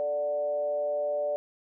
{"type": "tone with frequency modulation", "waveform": "sine", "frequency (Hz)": 587.3, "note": "D5", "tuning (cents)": 0, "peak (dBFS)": -26, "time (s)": [0, 1.36], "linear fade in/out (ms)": 0, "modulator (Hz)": 151, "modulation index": 0.44, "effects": []}